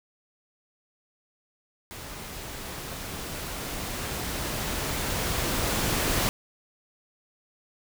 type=noise with level ramp; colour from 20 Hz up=pink; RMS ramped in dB=-40 to -25 dBFS; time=1.91-6.29 s; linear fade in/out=0 ms; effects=none